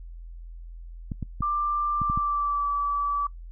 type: clicks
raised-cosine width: 5 ms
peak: -18 dBFS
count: 6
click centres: 1.118 / 1.227 / 1.407 / 2.017 / 2.099 / 2.175 s
type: tone with pitch glide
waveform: sine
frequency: 1183 to 1152.6 Hz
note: D6 to D6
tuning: +12 to -33 cents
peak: -23 dBFS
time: 1.42-3.27 s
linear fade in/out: 5 ms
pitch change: -45 cents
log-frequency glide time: 1.98-2.68 s
effects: noise-tail reverb RT60 0.1 s tail -23 dB re dry + added 42 Hz sine -38 dBFS peak until 3.51 s